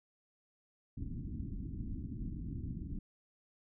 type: low-pass noise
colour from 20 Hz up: pink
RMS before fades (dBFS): -41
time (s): 0.97-2.99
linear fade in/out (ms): 5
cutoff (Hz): 300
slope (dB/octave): 48
effects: none